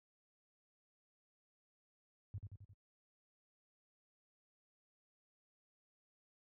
sine tone with echo, 100 Hz, G2, 35 cents sharp, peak -40 dBFS, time 2.34-2.38 s, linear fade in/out 0 ms, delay 88 ms, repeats 4, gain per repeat -4 dB, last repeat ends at 2.732 s, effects high-pass 60 Hz 12 dB/octave

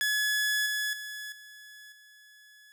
sawtooth tone with level steps, 1700 Hz, G#6, 40 cents sharp, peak -22 / -25 / -34 / -44 / -50 dBFS, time 0.01-2.72 s, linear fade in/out 0 ms, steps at 0.66 / 0.93 / 1.32 / 1.92 s, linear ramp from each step 2 ms, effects none

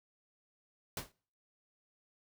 pink noise with exponential decay, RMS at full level -34 dBFS, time 0.97-1.12 s, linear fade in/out 2 ms, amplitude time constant 31 ms, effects noise-tail reverb RT60 0.5 s tail -26 dB re dry

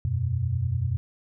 sine chord, E suspended second, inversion none, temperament equal, 82.41 / 92.5 / 123.47 Hz, E2 / F#2 / B2, 0 / 0 / 0 cents, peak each -32 / -27 / -26 dBFS, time 0.05-0.97 s, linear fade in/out 0 ms, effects none

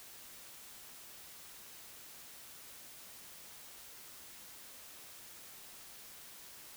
silence, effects white hiss -53 dBFS RMS until 6.76 s

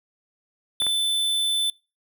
square tone, 3520 Hz, A7, in tune, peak -21 dBFS, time 0.8-1.7 s, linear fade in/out 2 ms
clicks, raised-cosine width 0.5 ms, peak -19 dBFS, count 2, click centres 0.82 / 0.867 s
effects noise-tail reverb RT60 0.3 s tail -26 dB re dry

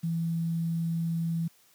sine tone with quantisation, 166 Hz, E3, 12 cents sharp, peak -26 dBFS, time 0.03-1.48 s, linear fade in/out 10 ms, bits 9, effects white hiss -62 dBFS RMS until 1.74 s + high-pass 100 Hz 12 dB/octave

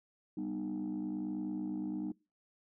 sine chord, G augmented, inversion none, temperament just, 196 / 245 / 306.2 Hz, G3 / B3 / D#4, 0 / -14 / -28 cents, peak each -39 / -40 / -36 dBFS, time 0.37-2.12 s, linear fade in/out 5 ms, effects noise-tail reverb RT60 0.3 s tail -25 dB re dry + tanh soft clip ceiling -31 dBFS

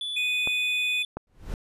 triangle tone with pitch glide, 3459 to 3481 Hz, A7 to A7, -30 to -19 cents, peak -28 dBFS, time 0.01-1.05 s, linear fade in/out 2 ms, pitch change +11 cents, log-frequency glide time 0.19-0.28 s
triangle tone, 2489 Hz, D#7, in tune, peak -23 dBFS, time 0.16-1.03 s, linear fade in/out 10 ms
clicks, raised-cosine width 1 ms, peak -19 / -18 dBFS, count 2, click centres 0.474 / 1.17 s
brown noise with exponential growth, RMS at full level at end -29 dBFS, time 1.27-1.54 s, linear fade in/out 1 ms, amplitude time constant 58 ms
effects resampled to 32000 Hz

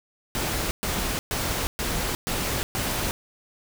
pink noise bursts, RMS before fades -27 dBFS, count 6, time 0.35-3.11 s, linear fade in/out 0 ms, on 360 ms, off 120 ms, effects none

